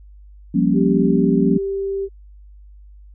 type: chord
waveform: sine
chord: G half-diminished seventh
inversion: third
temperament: equal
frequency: 174.61 / 196 / 233.1 / 277.2 Hz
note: F3 / G3 / Bb3 / Db4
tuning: 0 / 0 / 0 / 0 cents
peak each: -19 dBFS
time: 0.54-1.58 s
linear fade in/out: 10 ms
type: tone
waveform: sine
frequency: 392 Hz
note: G4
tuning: in tune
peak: -20 dBFS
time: 0.73-2.09 s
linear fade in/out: 50 ms
effects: added 50 Hz sine -40 dBFS peak until 3.14 s